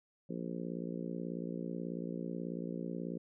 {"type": "harmonic tone", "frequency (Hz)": 58.3, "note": "A#1", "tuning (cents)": 1, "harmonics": [3, 4, 5, 6, 7, 8, 9], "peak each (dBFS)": [-41, -43, -45, -47, -48, -49, -50], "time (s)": [0.29, 3.18], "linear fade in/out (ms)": 10, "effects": []}